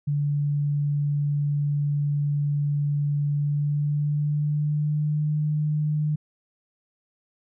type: tone with pitch glide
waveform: sine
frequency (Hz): 145.1 to 151.17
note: D3 to D#3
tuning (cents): -21 to -50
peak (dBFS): -21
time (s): 0.07-6.16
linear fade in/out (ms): 10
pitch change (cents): +71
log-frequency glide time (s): 3.32-5.35
effects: none